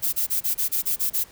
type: noise bursts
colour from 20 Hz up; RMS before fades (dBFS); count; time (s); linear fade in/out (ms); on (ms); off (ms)
violet; -23; 9; 0.02-1.242; 20; 110; 29
effects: pink hiss -50 dBFS RMS until 1.31 s